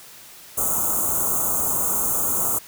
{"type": "band-stop noise", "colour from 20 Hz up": "white", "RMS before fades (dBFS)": -22, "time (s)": [0.57, 2.59], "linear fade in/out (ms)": 10, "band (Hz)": [1400, 6400], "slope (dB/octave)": 96, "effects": ["white hiss -44 dBFS RMS until 2.67 s"]}